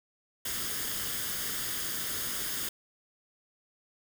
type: noise with comb filter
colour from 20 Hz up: white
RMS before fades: -34 dBFS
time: 0.45-2.69 s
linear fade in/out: 5 ms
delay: 0.6 ms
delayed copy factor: +0.55
effects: none